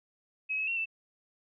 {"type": "tone with pitch steps", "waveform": "sine", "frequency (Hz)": [2554, 2577, 2729, 2658], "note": ["D#7", "E7", "F7", "E7"], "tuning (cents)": [45, -40, -41, 14], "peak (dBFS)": -29, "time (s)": [0.49, 0.858], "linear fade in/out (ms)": 20, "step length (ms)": 92, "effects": []}